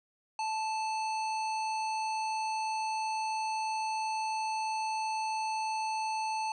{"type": "harmonic tone with a mistuned harmonic", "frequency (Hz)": 877, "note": "A5", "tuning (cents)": -6, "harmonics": [1, 3, 5, 7, 9, 10], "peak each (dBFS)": [-31, -41, -44, -48, -55, -56], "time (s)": [0.39, 6.52], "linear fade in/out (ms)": 2, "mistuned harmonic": 9, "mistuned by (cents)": 55, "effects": []}